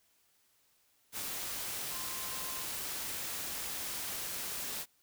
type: tone in noise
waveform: sine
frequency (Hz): 1046.5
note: C6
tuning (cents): 0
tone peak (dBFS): -49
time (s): 1.89-2.67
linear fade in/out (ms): 50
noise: white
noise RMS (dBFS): -39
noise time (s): 1.12-4.86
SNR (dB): -13
effects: white hiss -71 dBFS RMS until 5.02 s